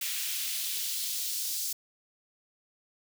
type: noise with high-pass filter sweep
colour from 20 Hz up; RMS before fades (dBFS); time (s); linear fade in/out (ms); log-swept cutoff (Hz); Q
white; -33; 0.01-1.73; 5; 2400 to 5100; 1.3
effects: none